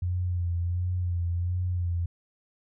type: tone with vibrato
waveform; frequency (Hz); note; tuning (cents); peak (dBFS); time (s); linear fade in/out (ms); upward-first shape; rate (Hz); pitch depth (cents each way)
sine; 88.2; F2; +18; -25; 0.02-2.06; 5; sine; 1.4; 42
effects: none